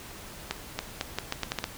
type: accelerating click train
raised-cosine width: 0.2 ms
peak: -11 dBFS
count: 9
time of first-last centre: 0.51-1.641 s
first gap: 280 ms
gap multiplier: 0.79
effects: pink hiss -44 dBFS RMS until 1.77 s